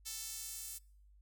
sawtooth tone with high-pass filter sweep, 442.1 Hz, A4, 8 cents sharp, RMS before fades -45 dBFS, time 0.05-0.79 s, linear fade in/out 20 ms, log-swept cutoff 5500 to 8900 Hz, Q 1, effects noise-tail reverb RT60 0.7 s tail -26 dB re dry + added 50 Hz sine -60 dBFS peak until 1.21 s

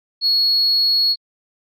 sine tone, 4340 Hz, C#8, 37 cents flat, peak -12 dBFS, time 0.21-1.16 s, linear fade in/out 50 ms, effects tanh soft clip ceiling -10 dBFS + Opus 48 kbps

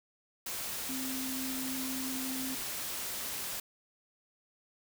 sine tone in noise, 261.6 Hz, C4, in tune, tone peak -37 dBFS, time 0.89-2.55 s, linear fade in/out 5 ms, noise white, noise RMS -38 dBFS, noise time 0.46-3.6 s, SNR -2 dB, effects none

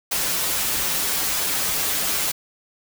white noise with comb filter, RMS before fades -23 dBFS, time 0.11-2.32 s, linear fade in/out 10 ms, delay 8.3 ms, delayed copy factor -0.85, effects none

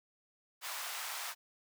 pink high-pass noise, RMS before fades -41 dBFS, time 0.61-1.35 s, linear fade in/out 50 ms, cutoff 810 Hz, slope 24 dB/octave, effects none

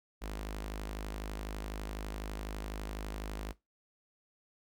sawtooth tone with notch filter, 52 Hz, G#1, 3 cents sharp, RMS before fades -40 dBFS, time 0.21-3.53 s, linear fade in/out 20 ms, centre 110 Hz, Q 0.78, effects noise-tail reverb RT60 0.2 s tail -19 dB re dry

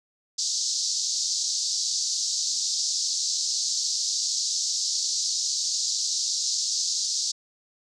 pink band-pass noise, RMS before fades -27 dBFS, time 0.38-7.32 s, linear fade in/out 10 ms, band 4300 to 7100 Hz, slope 48 dB/octave, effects none

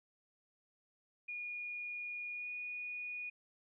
sine tone with pitch glide, 2440 to 2460 Hz, D#7 to D#7, -34 to -20 cents, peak -40 dBFS, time 1.28-3.3 s, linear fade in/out 10 ms, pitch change +14 cents, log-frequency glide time 2.33-2.48 s, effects none

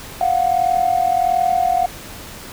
sine tone pair together, 698.5 / 740 Hz, F5 / F#5, 0 / 0 cents, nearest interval minor second, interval 100 cents, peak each -16 dBFS, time 0.21-1.86 s, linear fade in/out 2 ms, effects tanh soft clip ceiling -7 dBFS + pink hiss -35 dBFS RMS until 2.52 s

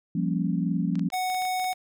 sine chord, G half-diminished seventh, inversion third, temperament equal with one note detuned, 173.01 / 196 / 233.1 / 277.2 Hz, F3 / G3 / Bb3 / Db4, -16 / 0 / 0 / 0 cents, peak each -26 / -29 / -31 / -31 dBFS, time 0.15-1.09 s, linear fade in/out 5 ms
clicks, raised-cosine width 0.2 ms, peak -26 dBFS, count 11, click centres 0.955 / 0.994 / 1.102 / 1.141 / 1.3 / 1.346 / 1.421 / 1.452 / 1.597 / 1.644 / 1.73 s
square tone, 740 Hz, F#5, in tune, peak -26 dBFS, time 1.12-1.74 s, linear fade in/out 20 ms
effects none

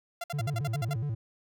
sawtooth tone bursts, 689 Hz, F5, 24 cents flat, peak -29 dBFS, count 9, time 0.21-0.936 s, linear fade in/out 5 ms, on 30 ms, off 57 ms
triangle tone with vibrato, 127.7 Hz, C3, 42 cents flat, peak -27 dBFS, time 0.33-1.15 s, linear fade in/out 10 ms, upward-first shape square, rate 7.2 Hz, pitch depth 230 cents each way
effects none

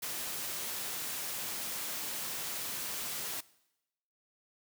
white noise, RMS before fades -38 dBFS, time 0.02-3.41 s, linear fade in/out 10 ms, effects noise-tail reverb RT60 0.9 s tail -21 dB re dry + high-pass 100 Hz 12 dB/octave

